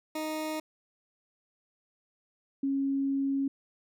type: tone pair in turn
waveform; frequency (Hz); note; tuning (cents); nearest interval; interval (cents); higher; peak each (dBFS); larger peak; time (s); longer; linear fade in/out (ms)
20% pulse / sine; 311.1 / 274.2; D#4 / C#4; 0 / -19; major second; 219; first; -27 / -26; second; 0.15-0.6 / 2.63-3.48; second; 5
effects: none